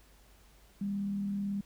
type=tone with frequency modulation; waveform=sine; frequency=200 Hz; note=G3; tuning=35 cents sharp; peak=-31 dBFS; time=0.81-1.61 s; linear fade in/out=5 ms; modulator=38.3 Hz; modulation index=0.22; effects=added 50 Hz sine -60 dBFS peak until 1.65 s + pink hiss -63 dBFS RMS until 1.65 s